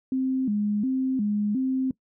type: tone with vibrato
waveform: sine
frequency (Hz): 233.1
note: A#3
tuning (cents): 0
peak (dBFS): -22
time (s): 0.12-1.91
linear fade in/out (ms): 2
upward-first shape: square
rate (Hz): 1.4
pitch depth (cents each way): 200
effects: noise-tail reverb RT60 0.1 s tail -21 dB re dry